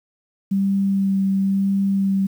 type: tone with vibrato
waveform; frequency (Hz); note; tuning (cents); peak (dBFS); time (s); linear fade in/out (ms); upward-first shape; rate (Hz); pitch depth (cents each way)
sine; 195.2; G3; -7; -16; 0.51-2.27; 10; sine; 0.98; 12
effects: 8-bit